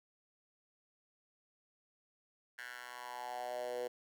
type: tone with high-pass filter sweep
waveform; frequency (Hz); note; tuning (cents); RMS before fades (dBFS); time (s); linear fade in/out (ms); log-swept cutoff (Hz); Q
10% pulse; 123.3; B2; -2; -43; 2.58-3.88; 10; 1600 to 460; 4.9
effects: none